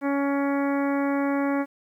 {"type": "harmonic tone", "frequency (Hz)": 280, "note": "C#4", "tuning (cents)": 18, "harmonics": [1, 2, 3, 4, 5, 6, 7, 8], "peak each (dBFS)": [-23, -29, -33, -35, -37, -39, -40, -41], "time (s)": [0.01, 1.66], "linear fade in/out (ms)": 50, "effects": ["10-bit"]}